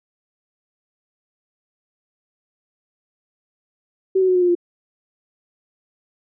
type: tone with pitch steps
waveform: sine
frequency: 380.5 / 374 / 367.5 / 361.2 / 355 / 348.9 Hz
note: F#4 / F#4 / F#4 / F#4 / F4 / F4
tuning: +48 / +19 / -12 / -42 / +28 / -2 cents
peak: -13 dBFS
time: 4.15-4.552 s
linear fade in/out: 10 ms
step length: 67 ms
effects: none